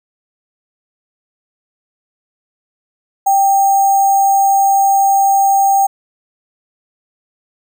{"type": "tone with sample-and-hold", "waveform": "sine", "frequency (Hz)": 786, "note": "G5", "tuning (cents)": 4, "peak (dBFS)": -8, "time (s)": [3.26, 5.87], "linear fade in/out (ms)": 10, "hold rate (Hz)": 7350, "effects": []}